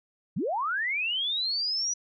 sine linear sweep, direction up, 123.47 to 5900 Hz, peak -26 dBFS, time 0.36-1.94 s, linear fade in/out 10 ms, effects none

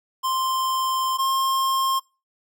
square tone pair in turn, 1046.5 / 1065.4 Hz, C6 / C6, 0 / +31 cents, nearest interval unison, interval 31 cents, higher second, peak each -22 / -20 dBFS, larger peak second, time 0.23-1.18 / 1.18-2 s, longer first, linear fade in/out 20 ms, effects noise-tail reverb RT60 0.3 s tail -24 dB re dry

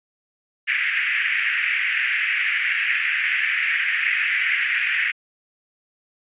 pink band-pass noise, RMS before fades -22 dBFS, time 0.67-5.12 s, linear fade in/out 20 ms, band 1700 to 2600 Hz, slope 48 dB/octave, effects resampled to 8000 Hz

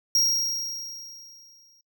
square tone with exponential decay, 5610 Hz, F8, 7 cents sharp, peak -18 dBFS, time 0.15-1.81 s, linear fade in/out 2 ms, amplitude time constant 360 ms, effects noise-tail reverb RT60 0.1 s tail -24 dB re dry

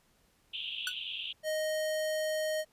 pink band-pass noise, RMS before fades -39 dBFS, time 0.53-1.33 s, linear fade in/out 10 ms, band 2700 to 3500 Hz, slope 96 dB/octave
sawtooth tone with exponential decay, 1480 Hz, F#6, in tune, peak -24 dBFS, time 0.87-0.94 s, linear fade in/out 2 ms, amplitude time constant 15 ms
square tone, 622.3 Hz, D#5, in tune, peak -31 dBFS, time 1.43-2.65 s, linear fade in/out 50 ms
effects pink hiss -69 dBFS RMS until 2.72 s + resampled to 32000 Hz

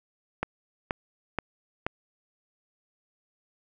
click train, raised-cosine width 0.5 ms, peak -12 dBFS, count 4, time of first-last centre 0.43-1.865 s, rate 2.09 Hz, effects none

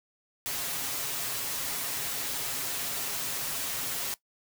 white noise with comb filter, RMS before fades -33 dBFS, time 0.46-4.14 s, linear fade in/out 0 ms, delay 7.3 ms, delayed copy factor +0.6, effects noise-tail reverb RT60 0.1 s tail -18 dB re dry

